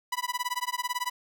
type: tone with tremolo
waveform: sawtooth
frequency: 987.8 Hz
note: B5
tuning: in tune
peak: -22 dBFS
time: 0.12-1.1 s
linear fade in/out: 5 ms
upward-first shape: sine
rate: 18 Hz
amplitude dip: 100%
effects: none